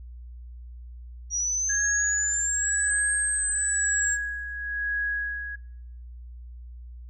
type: exponential two-way sweep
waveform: sine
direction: up then down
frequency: 5740 to 8480 to 7520 Hz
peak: -24 dBFS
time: 1.3-4.18 s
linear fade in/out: 50 ms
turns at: 3.12 s
type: tone with tremolo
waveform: sine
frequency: 1661.2 Hz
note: G#6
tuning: in tune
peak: -24 dBFS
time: 1.69-5.56 s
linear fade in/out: 10 ms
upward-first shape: sine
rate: 0.98 Hz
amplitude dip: 60%
effects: noise-tail reverb RT60 0.9 s tail -26 dB re dry + added 60 Hz sine -39 dBFS peak until 7.09 s